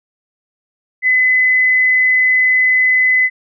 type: tone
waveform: sine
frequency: 2019 Hz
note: B6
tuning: 38 cents sharp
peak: -9 dBFS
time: 1.02-3.3 s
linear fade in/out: 50 ms
effects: none